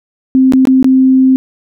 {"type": "tone with dropouts", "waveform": "sine", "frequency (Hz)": 261.6, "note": "C4", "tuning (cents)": 0, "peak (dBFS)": -4, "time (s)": [0.35, 1.36], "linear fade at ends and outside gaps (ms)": 0, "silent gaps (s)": [[0.523, 0.535], [0.653, 0.672], [0.828, 0.844]], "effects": []}